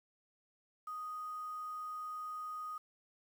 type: tone with quantisation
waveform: sine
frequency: 1244.5 Hz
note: D#6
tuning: in tune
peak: -40 dBFS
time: 0.87-2.78 s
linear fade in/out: 5 ms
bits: 10
effects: none